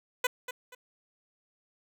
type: tone with echo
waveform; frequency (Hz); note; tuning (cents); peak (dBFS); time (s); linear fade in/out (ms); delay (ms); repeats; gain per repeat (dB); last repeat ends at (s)
10% pulse; 499.2; B4; +19; -16; 0.24-0.27; 5; 240; 2; -11; 0.75
effects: none